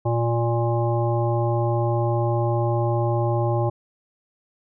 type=harmonic tone; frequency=117.5 Hz; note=A#2; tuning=14 cents sharp; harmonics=1 / 3 / 5 / 7 / 9; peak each=-21 / -26 / -27 / -28 / -34 dBFS; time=0.05-3.7 s; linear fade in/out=10 ms; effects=none